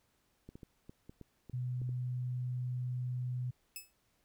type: clicks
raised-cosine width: 3 ms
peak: -36 dBFS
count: 9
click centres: 0.49 / 0.555 / 0.632 / 0.895 / 1.095 / 1.213 / 1.497 / 1.817 / 1.892 s
type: tone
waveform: sine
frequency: 125 Hz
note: B2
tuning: 21 cents sharp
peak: -34 dBFS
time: 1.53-3.51 s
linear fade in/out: 10 ms
type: tone with exponential decay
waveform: 5% pulse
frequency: 2600 Hz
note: E7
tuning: 24 cents flat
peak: -30 dBFS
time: 3.76-3.93 s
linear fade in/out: 1 ms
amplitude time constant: 35 ms
effects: pink hiss -75 dBFS RMS until 4.24 s

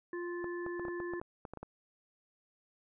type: harmonic tone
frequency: 349.2 Hz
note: F4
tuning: in tune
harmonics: 1 / 3 / 5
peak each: -37 / -48 / -46 dBFS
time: 0.13-1.2 s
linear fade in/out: 2 ms
type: clicks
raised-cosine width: 1 ms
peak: -29 dBFS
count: 12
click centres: 0.443 / 0.664 / 0.796 / 0.852 / 0.883 / 1.002 / 1.136 / 1.215 / 1.452 / 1.536 / 1.573 / 1.63 s
effects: none

